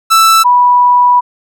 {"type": "tone pair in turn", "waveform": ["45% pulse", "sine"], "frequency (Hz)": [1323, 981.3], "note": ["E6", "B5"], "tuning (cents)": [6, -11], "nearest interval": "perfect fourth", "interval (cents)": 517, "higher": "first", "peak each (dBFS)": -4, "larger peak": "neither", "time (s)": [[0.1, 0.44], [0.44, 1.21]], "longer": "second", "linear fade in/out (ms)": 20, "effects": []}